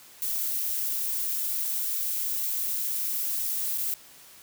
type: noise with dropouts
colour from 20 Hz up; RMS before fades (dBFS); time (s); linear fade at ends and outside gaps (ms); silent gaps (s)
violet; -29; 0.22-3.94; 0; 3.776-3.782
effects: white hiss -51 dBFS RMS until 4.42 s